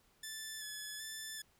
10% pulse tone with vibrato, 1734 Hz, A6, 26 cents flat, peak -34 dBFS, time 0.23-1.42 s, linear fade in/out 5 ms, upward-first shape square, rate 1.3 Hz, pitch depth 22 cents each way, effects pink hiss -71 dBFS RMS until 1.59 s

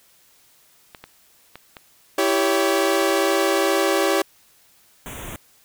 clicks, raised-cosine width 0.3 ms, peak -21 dBFS, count 6, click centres 0.948 / 1.04 / 1.556 / 1.768 / 3.018 / 3.1 s
sawtooth chord, C# diminished, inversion first, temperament equal with one note detuned, 329.6 / 392 / 561.8 Hz, E4 / G4 / C#5, 0 / 0 / +23 cents, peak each -19 / -17 / -18 dBFS, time 2.18-4.22 s, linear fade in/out 5 ms
pink band-stop noise, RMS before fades -34 dBFS, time 5.06-5.36 s, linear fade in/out 0 ms, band 3600 to 6100 Hz, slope 96 dB/octave
effects white hiss -56 dBFS RMS until 5.64 s

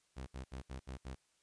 sawtooth tone bursts, 65.41 Hz, C2, in tune, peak -39 dBFS, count 6, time 0.16-1.155 s, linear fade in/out 20 ms, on 110 ms, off 67 ms, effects white hiss -75 dBFS RMS until 1.42 s + resampled to 22050 Hz

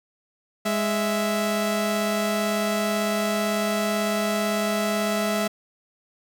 sawtooth tone pair together, 207.1 / 659.3 Hz, G#3 / E5, -5 / 0 cents, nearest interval octave + minor sixth, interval 2005 cents, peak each -21 / -21 dBFS, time 0.65-5.48 s, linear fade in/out 10 ms, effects none

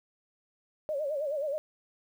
sine tone with vibrato, 584 Hz, D5, 10 cents flat, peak -29 dBFS, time 0.89-1.58 s, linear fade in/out 0 ms, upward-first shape sine, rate 9.4 Hz, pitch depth 120 cents each way, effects 10-bit

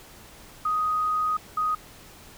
sine tone bursts at uneven times, 1249 Hz, D#6, 6 cents sharp, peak -22 dBFS, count 2, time 0.65-1.37 / 1.57-1.75 s, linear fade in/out 5 ms, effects pink hiss -48 dBFS RMS until 2.37 s

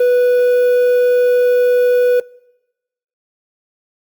triangle tone with quantisation, 493.1 Hz, B4, 3 cents flat, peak -7 dBFS, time 0-2.2 s, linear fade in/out 5 ms, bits 6, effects noise-tail reverb RT60 1.0 s tail -25 dB re dry + Opus 32 kbps

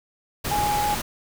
sine tone in noise, 830.6 Hz, G#5, in tune, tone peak -21 dBFS, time 0.51-0.95 s, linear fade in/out 10 ms, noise pink, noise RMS -28 dBFS, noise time 0.44-1.02 s, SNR +4 dB, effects none

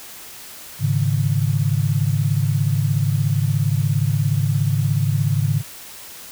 sine chord, Ab suspended fourth, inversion none, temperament equal with one note detuned, 105.15 / 138.59 / 155.56 Hz, Ab2 / Db3 / Eb3, +22 / 0 / 0 cents, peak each -20 / -19 / -23 dBFS, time 0.79-5.63 s, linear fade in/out 50 ms, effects white hiss -38 dBFS RMS until 6.31 s

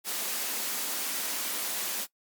white high-pass noise, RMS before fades -32 dBFS, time 0.04-2.07 s, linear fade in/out 50 ms, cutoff 190 Hz, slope 96 dB/octave, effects noise-tail reverb RT60 0.1 s tail -20 dB re dry + MP3 96 kbps

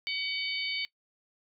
harmonic tone with a mistuned harmonic, 755 Hz, F#5, 35 cents sharp, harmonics 3 / 4 / 5 / 6, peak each -34 / -35 / -40 / -37 dBFS, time 0.07-0.85 s, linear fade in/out 0 ms, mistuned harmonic 5, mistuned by -48 cents, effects noise-tail reverb RT60 0.1 s tail -20 dB re dry

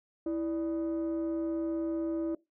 sine tone pair together, 328.3 / 587.3 Hz, E4 / D5, -7 / 0 cents, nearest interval minor seventh, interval 1007 cents, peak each -28 / -36 dBFS, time 0.26-2.35 s, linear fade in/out 5 ms, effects noise-tail reverb RT60 0.2 s tail -21 dB re dry + tanh soft clip ceiling -27 dBFS

